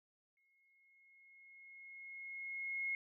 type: tone with exponential growth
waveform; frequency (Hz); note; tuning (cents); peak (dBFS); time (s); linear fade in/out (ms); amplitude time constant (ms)
sine; 2162; C#7; -44; -35; 0.37-2.95; 1; 560
effects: none